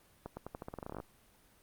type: accelerating click train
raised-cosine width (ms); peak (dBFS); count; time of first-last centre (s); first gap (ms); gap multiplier
1; -27; 16; 0.26-1.001; 110; 0.87
effects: pink hiss -65 dBFS RMS until 1.62 s + Opus 32 kbps